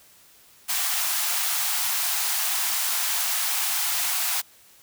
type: high-pass noise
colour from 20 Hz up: white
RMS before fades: -25 dBFS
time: 0.68-4.42 s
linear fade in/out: 20 ms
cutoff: 670 Hz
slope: 96 dB/octave
effects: white hiss -54 dBFS RMS until 4.82 s